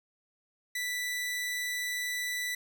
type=tone; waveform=sawtooth; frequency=1975.5 Hz; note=B6; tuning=in tune; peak=-28 dBFS; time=0.75-2.55 s; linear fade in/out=5 ms; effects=none